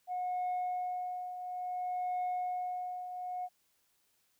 sine tone with tremolo, 726 Hz, F#5, 33 cents flat, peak -29 dBFS, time 0.07-3.49 s, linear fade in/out 50 ms, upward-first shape triangle, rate 0.58 Hz, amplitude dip 70%, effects tanh soft clip ceiling -30 dBFS + white hiss -74 dBFS RMS until 4.39 s

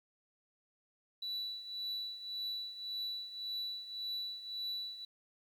sine tone with tremolo, 3951 Hz, B7, in tune, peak -33 dBFS, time 1.22-5.05 s, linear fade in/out 5 ms, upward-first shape triangle, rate 1.8 Hz, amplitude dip 80%, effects tanh soft clip ceiling -35 dBFS + 11-bit

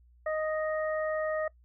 harmonic tone, 622.3 Hz, D#5, in tune, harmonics 1 / 2 / 3, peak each -29 / -38 / -39 dBFS, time 0.26-1.48 s, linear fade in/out 5 ms, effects noise-tail reverb RT60 0.1 s tail -21 dB re dry + added 60 Hz sine -57 dBFS peak until 1.64 s

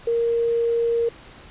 sine tone with quantisation, 466.2 Hz, A#4, in tune, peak -18 dBFS, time 0.07-1.09 s, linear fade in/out 5 ms, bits 7, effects pink hiss -45 dBFS RMS until 1.5 s + resampled to 8000 Hz

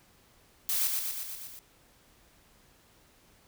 blue noise with echo, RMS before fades -29 dBFS, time 0.69-0.87 s, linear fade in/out 0 ms, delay 120 ms, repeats 6, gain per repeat -3 dB, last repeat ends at 1.59 s, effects pink hiss -62 dBFS RMS until 3.47 s

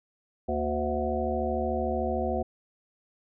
harmonic tone with a mistuned harmonic, 73.42 Hz, D2, in tune, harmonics 1 / 3 / 5 / 7 / 9 / 10, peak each -33 / -33 / -33 / -33 / -33 / -33 dBFS, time 0.48-2.43 s, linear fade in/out 10 ms, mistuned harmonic 3, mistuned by +81 cents, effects none

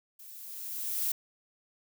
violet noise with level ramp, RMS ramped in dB -50 to -29 dBFS, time 0.19-1.12 s, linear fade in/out 5 ms, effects none

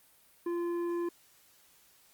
triangle tone with tanh clipping, 344.8 Hz, F4, 22 cents flat, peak -32 dBFS, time 0.46-1.09 s, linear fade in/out 5 ms, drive 13 dB, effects white hiss -63 dBFS RMS until 2.13 s + Opus 32 kbps

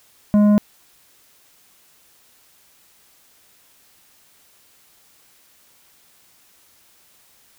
sine tone with tanh clipping, 207.7 Hz, G#3, in tune, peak -12 dBFS, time 0.34-0.58 s, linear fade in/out 0 ms, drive 9 dB, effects white hiss -55 dBFS RMS until 7.58 s

